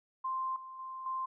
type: tone with level steps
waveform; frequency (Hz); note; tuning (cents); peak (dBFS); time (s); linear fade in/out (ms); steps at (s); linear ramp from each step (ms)
sine; 1046.5; C6; 0; -32 / -44 / -40 / -33; 0.24-1.26; 10; 0.56 / 0.79 / 1.06; 2
effects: none